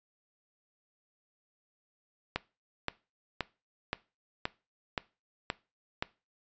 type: click train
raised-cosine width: 0.3 ms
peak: -14 dBFS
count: 8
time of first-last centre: 2.36-6.025 s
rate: 1.91 Hz
effects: noise-tail reverb RT60 0.3 s tail -20 dB re dry + resampled to 16000 Hz